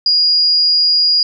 sine tone, 4867 Hz, D#8, 39 cents flat, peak -9 dBFS, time 0.06-1.23 s, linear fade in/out 2 ms, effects none

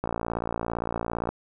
click train, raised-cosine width 1 ms, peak -14 dBFS, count 73, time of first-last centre 0.04-1.29 s, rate 57.6 Hz, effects none

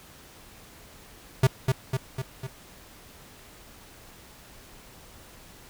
square tone with echo, 130.81 Hz, C3, in tune, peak -16 dBFS, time 1.43-1.47 s, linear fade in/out 5 ms, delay 250 ms, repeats 4, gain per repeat -4 dB, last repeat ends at 2.47 s, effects pink hiss -50 dBFS RMS until 5.69 s

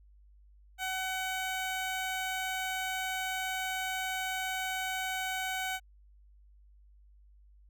15% pulse tone, 753 Hz, F#5, 30 cents sharp, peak -26 dBFS, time 0.78-5.8 s, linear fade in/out 50 ms, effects added 50 Hz sine -56 dBFS peak until 7.69 s

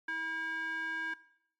square tone with band-pass filter, 323 Hz, E4, 35 cents flat, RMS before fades -36 dBFS, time 0.08-1.14 s, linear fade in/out 5 ms, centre 1600 Hz, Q 5.4, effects noise-tail reverb RT60 0.7 s tail -19 dB re dry + MP3 64 kbps

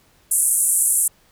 white band-pass noise, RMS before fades -18 dBFS, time 0.31-1.08 s, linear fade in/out 5 ms, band 8300 to 11000 Hz, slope 48 dB/octave, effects pink hiss -57 dBFS RMS until 1.31 s

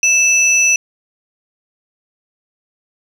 sine tone pair together, 2637 / 5924 Hz, E7 / F#8, 0 / +1 cents, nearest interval octave + major second, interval 1401 cents, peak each -11 dBFS, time 0.03-0.76 s, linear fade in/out 2 ms, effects tanh soft clip ceiling -4 dBFS + 7-bit

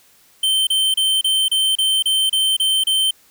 square tone bursts, 3105 Hz, G7, 17 cents flat, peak -15 dBFS, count 10, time 0.43-3.109 s, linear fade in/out 5 ms, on 240 ms, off 31 ms, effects white hiss -53 dBFS RMS until 3.3 s

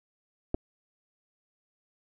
clicks, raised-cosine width 2 ms, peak -15 / -18 dBFS, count 2, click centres 0.544 / 0.547 s, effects none

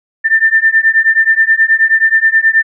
sine beating tone pair, 1785 / 1794.4 Hz, A6 / A6, +24 / +34 cents, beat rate 9.4 Hz, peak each -10 dBFS, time 0.24-2.63 s, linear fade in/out 20 ms, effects none

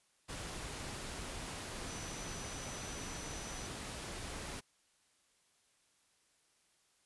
sine tone in noise, 5980 Hz, F#8, 17 cents sharp, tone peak -50 dBFS, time 1.87-3.68 s, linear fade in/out 20 ms, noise pink, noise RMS -44 dBFS, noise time 0.28-4.61 s, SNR -9 dB, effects white hiss -73 dBFS RMS until 7.05 s + resampled to 24000 Hz

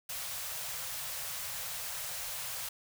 white band-stop noise, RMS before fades -39 dBFS, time 0.09-2.69 s, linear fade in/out 5 ms, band 170 to 480 Hz, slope 96 dB/octave, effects none

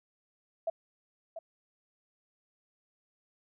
sine tone with echo, 659.3 Hz, E5, in tune, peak -28 dBFS, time 0.67-0.7 s, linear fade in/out 5 ms, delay 690 ms, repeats 1, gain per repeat -10 dB, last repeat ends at 1.39 s, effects none

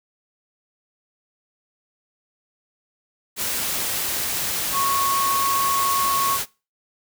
sine tone in noise, 1102 Hz, C#6, 11 cents flat, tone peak -20 dBFS, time 4.72-6.39 s, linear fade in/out 50 ms, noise white, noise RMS -25 dBFS, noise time 3.36-6.46 s, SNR +2 dB, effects noise-tail reverb RT60 0.3 s tail -22 dB re dry

